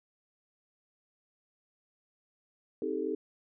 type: chord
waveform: sine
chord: A half-diminished seventh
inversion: first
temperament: just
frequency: 264 / 316.8 / 396 / 440 Hz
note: C4 / Eb4 / G4 / A4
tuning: +16 / +31 / +18 / 0 cents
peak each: -39 / -36 / -35 / -35 dBFS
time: 2.82-3.15 s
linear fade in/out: 2 ms
effects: none